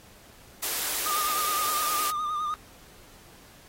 white high-pass noise, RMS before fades -30 dBFS, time 0.62-2.11 s, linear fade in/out 10 ms, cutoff 290 Hz, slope 24 dB/octave
triangle tone with vibrato, 1217 Hz, D#6, 39 cents flat, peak -25 dBFS, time 1.06-2.54 s, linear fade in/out 0 ms, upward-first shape sine, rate 9.7 Hz, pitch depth 45 cents each way
effects pink hiss -53 dBFS RMS until 3.68 s + AAC 48 kbps

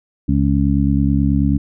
harmonic tone, 69.3 Hz, C#2, in tune, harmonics 1 / 2 / 3 / 4, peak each -18 / -18 / -18 / -18 dBFS, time 0.28-1.58 s, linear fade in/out 10 ms, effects none

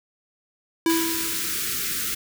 square tone with exponential decay, 329.6 Hz, E4, in tune, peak -17 dBFS, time 0.86-1.69 s, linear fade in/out 2 ms, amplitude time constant 180 ms
white band-stop noise, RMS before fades -27 dBFS, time 0.89-2.15 s, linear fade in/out 10 ms, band 460 to 1200 Hz, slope 96 dB/octave
effects none

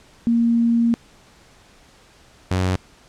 sine / sawtooth tone pair in turn, 233.1 / 92.51 Hz, A#3 / F#2, 0 / 0 cents, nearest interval octave + major third, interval 1600 cents, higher first, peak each -14 dBFS, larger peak neither, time 0.27-0.94 / 2.51-2.76 s, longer first, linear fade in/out 0 ms, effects pink hiss -51 dBFS RMS until 3.08 s + low-pass 8000 Hz 12 dB/octave

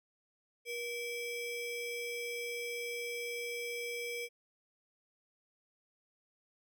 square ring-modulated tone, 1396.9 Hz, F6, in tune, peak -35 dBFS, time 0.65-4.29 s, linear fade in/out 50 ms, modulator 919 Hz, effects none

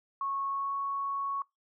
sine tone with pitch glide, 1100 to 1108.9 Hz, C#6 to C#6, -14 to 0 cents, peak -30 dBFS, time 0.21-1.42 s, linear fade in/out 2 ms, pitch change +14 cents, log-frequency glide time 0.47-0.74 s, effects noise-tail reverb RT60 0.2 s tail -25 dB re dry

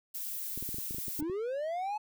violet noise, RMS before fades -38 dBFS, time 0.14-1.21 s, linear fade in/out 10 ms
clicks, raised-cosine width 3 ms, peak -30 dBFS, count 12, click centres 0.576 / 0.626 / 0.69 / 0.744 / 0.785 / 0.909 / 0.946 / 0.984 / 1.082 / 1.192 / 1.225 / 1.298 s
triangle linear sweep, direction up, 280 to 864 Hz, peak -30 dBFS, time 1.19-1.98 s, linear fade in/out 10 ms
effects none

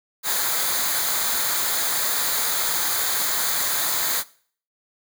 white noise with comb filter, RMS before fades -23 dBFS, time 0.23-4.24 s, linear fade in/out 50 ms, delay 0.36 ms, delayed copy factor -0.65, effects noise-tail reverb RT60 0.5 s tail -20 dB re dry

